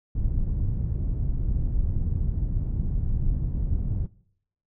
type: low-pass noise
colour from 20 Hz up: pink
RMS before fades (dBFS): -25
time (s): 0.15-4.07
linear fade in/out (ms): 10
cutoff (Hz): 110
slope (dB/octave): 12
effects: noise-tail reverb RT60 0.7 s tail -22 dB re dry